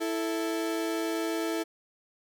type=tone pair together; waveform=35% pulse; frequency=329.6 / 440.8 Hz; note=E4 / A4; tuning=0 / +3 cents; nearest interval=perfect fourth; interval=503 cents; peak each=-28 / -32 dBFS; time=0-1.64 s; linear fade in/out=20 ms; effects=none